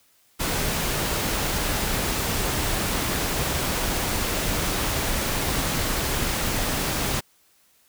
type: noise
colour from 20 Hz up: pink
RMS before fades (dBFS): -25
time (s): 0.39-7.21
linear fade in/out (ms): 20
effects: white hiss -61 dBFS RMS until 7.88 s